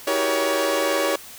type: tone cluster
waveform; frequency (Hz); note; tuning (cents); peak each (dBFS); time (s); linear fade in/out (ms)
sawtooth; 320.9 / 377.9 / 400.4 / 476.1 / 562; E4 / F#4 / G4 / A#4 / C#5; -46 / +37 / +37 / +37 / +24; -24 / -26 / -25 / -25 / -18; 0.07-1.16; 5
effects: white hiss -41 dBFS RMS until 1.38 s